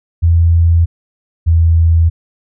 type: tone pair in turn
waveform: sine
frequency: 84 / 82.65 Hz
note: E2 / E2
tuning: +33 / +5 cents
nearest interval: unison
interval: 28 cents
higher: first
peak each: -6 dBFS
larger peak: neither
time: 0.22-0.86 / 1.46-2.1 s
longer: neither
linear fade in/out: 20 ms
effects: none